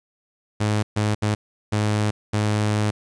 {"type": "tone bursts at uneven times", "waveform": "sawtooth", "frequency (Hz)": 105.9, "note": "G#2", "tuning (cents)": 34, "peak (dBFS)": -15, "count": 5, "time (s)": [[0.6, 0.83], [0.96, 1.15], [1.22, 1.35], [1.72, 2.11], [2.33, 2.91]], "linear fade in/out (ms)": 10, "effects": ["resampled to 22050 Hz", "9-bit"]}